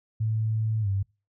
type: tone with pitch glide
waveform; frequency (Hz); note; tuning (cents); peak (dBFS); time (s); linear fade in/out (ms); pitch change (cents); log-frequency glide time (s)
sine; 110 to 98; A2 to G2; 0 to 0; -23; 0.2-1.03; 10; -200; 0.81-0.88
effects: noise-tail reverb RT60 0.3 s tail -25 dB re dry